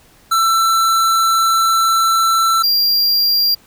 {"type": "tone pair in turn", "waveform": "square", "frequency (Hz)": [1337, 4765], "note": ["E6", "D8"], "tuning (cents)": [24, 24], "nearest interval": "octave + minor seventh", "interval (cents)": 2200, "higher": "second", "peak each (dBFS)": -12, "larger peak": "neither", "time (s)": [[0.31, 2.63], [2.63, 3.55]], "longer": "first", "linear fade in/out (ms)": 10, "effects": ["pink hiss -49 dBFS RMS until 3.66 s"]}